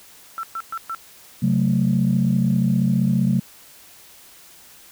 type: tone bursts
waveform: sine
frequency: 1340 Hz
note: E6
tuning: 28 cents sharp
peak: -25 dBFS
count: 4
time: 0.38-0.948 s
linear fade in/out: 0 ms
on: 52 ms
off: 120 ms
type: chord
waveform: sine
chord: F# diminished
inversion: second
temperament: equal with one note detuned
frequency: 134.26 / 185 / 220 Hz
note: C3 / F#3 / A3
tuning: +45 / 0 / 0 cents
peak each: -20 / -19 / -20 dBFS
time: 1.42-3.4 s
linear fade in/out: 10 ms
effects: tanh soft clip ceiling -8 dBFS + white hiss -47 dBFS RMS until 4.91 s